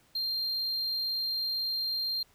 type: tone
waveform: triangle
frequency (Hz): 4186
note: C8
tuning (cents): 0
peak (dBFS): -28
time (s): 0.15-2.23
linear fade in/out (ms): 5
effects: pink hiss -64 dBFS RMS until 2.34 s